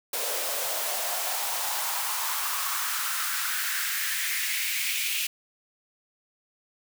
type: noise with high-pass filter sweep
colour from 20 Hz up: white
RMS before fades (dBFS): -29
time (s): 0.13-5.27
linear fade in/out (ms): 5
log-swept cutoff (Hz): 500 to 2600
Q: 3.6
effects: none